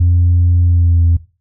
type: tone with pitch glide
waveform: sine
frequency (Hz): 87.31 to 84.34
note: F2 to E2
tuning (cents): 0 to +40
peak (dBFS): -6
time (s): 0-1.17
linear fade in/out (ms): 10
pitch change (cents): -60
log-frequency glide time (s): 0.64-1.04
effects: noise-tail reverb RT60 0.3 s tail -17 dB re dry + tanh soft clip ceiling -5 dBFS